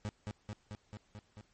30% pulse tone with echo, 105 Hz, G#2, 19 cents sharp, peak -33 dBFS, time 0.05-0.09 s, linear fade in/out 0 ms, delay 220 ms, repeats 6, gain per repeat -2 dB, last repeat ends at 1.41 s, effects pink hiss -71 dBFS RMS until 1.53 s + MP3 32 kbps

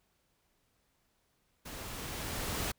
pink noise with level ramp, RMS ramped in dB -45 to -34 dBFS, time 1.65-2.72 s, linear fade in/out 10 ms, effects pink hiss -75 dBFS RMS until 2.78 s

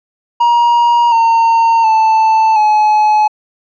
triangle tone with pitch steps, 948 / 914.7 / 882.5 / 851.4 Hz, A#5 / A#5 / A5 / G#5, +29 / -33 / +5 / +43 cents, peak -5 dBFS, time 0.4-3.28 s, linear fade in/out 10 ms, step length 720 ms, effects resampled to 16000 Hz

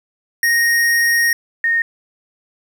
square / sine tone pair in turn, 1864.7 / 1845.4 Hz, A#6 / A#6, 0 / -18 cents, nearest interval unison, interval 18 cents, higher first, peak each -13 dBFS, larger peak neither, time 0.43-1.33 / 1.64-1.82 s, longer first, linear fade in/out 2 ms, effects 8-bit

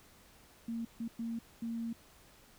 sine tone bursts at uneven times, 230.1 Hz, A#3, 22 cents flat, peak -35 dBFS, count 4, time 0.68-0.85 / 1-1.08 / 1.19-1.39 / 1.62-1.93 s, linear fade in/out 5 ms, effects pink hiss -61 dBFS RMS until 2.58 s

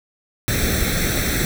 pink noise with comb filter, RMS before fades -20 dBFS, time 0.48-1.45 s, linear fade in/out 0 ms, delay 0.51 ms, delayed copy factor +0.8, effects none

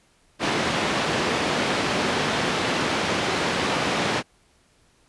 pink band-pass noise, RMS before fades -24 dBFS, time 0.39-4.23 s, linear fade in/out 50 ms, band 190 to 4000 Hz, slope 12 dB/octave, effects pink hiss -61 dBFS RMS until 5.08 s + resampled to 24000 Hz

